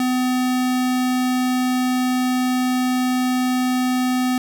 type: tone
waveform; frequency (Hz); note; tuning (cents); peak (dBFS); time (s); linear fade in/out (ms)
square; 253; B3; +42; -18; 0-4.38; 2
effects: none